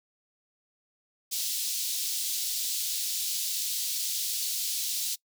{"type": "high-pass noise", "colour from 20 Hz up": "pink", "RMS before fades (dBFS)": -31, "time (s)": [1.31, 5.16], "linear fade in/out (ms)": 20, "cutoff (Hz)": 3700, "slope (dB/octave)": 24, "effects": ["noise-tail reverb RT60 0.1 s tail -22 dB re dry"]}